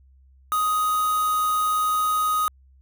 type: tone with quantisation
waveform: triangle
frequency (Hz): 1249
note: D#6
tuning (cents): +6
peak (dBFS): -18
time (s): 0.52-2.48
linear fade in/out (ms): 0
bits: 5
effects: added 66 Hz sine -51 dBFS peak until 2.81 s